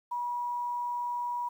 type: tone with quantisation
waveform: sine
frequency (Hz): 967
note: B5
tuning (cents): -37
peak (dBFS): -30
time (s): 0.11-1.49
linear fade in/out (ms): 10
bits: 10
effects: none